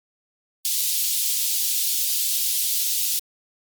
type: high-pass noise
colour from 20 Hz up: white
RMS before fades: -23 dBFS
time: 0.65-3.19 s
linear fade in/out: 0 ms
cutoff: 3200 Hz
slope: 24 dB/octave
effects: Opus 32 kbps